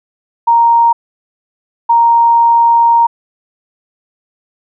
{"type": "tone bursts at uneven times", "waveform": "sine", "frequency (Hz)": 932.3, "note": "A#5", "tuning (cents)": 0, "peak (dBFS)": -5, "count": 2, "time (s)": [[0.47, 0.93], [1.89, 3.07]], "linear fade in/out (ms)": 10, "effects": []}